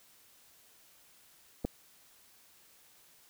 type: clicks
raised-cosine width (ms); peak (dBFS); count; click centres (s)
2; -27 / -18; 2; 1.646 / 1.65
effects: white hiss -62 dBFS RMS until 3.29 s